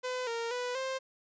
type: tone with pitch steps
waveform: sawtooth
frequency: 505 / 462.9 / 493.8 / 527 Hz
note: B4 / A#4 / B4 / C5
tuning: +39 / -12 / 0 / +12 cents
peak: -29 dBFS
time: 0.03-0.99 s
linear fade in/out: 20 ms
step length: 240 ms
effects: resampled to 16000 Hz